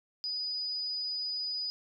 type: tone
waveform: sine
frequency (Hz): 4957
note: D#8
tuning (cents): -7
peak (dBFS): -32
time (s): 0.24-1.7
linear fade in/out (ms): 0
effects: none